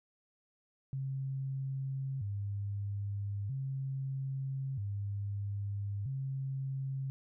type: tone with vibrato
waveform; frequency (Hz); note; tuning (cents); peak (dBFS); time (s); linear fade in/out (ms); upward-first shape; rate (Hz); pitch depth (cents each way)
sine; 116.54; A#2; 0; -34; 0.93-7.1; 0; square; 0.39; 250
effects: none